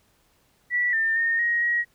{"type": "tone with pitch steps", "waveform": "sine", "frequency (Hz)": [1952, 1798, 1836, 1884, 1899], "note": ["B6", "A6", "A#6", "A#6", "A#6"], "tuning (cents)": [-21, 37, -27, 18, 32], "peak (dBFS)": -20, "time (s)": [0.7, 1.85], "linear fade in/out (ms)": 50, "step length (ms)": 230, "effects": ["pink hiss -64 dBFS RMS until 1.94 s"]}